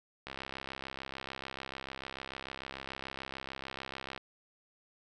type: click train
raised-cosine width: 0.3 ms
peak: -24 dBFS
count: 262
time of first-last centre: 0.27-4.177 s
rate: 66.8 Hz
effects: none